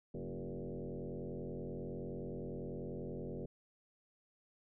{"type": "tone with frequency modulation", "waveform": "sine", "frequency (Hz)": 115.3, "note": "A#2", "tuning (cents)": -19, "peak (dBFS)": -40, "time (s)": [0.14, 3.46], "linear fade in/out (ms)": 5, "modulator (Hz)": 90, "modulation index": 4.7, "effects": []}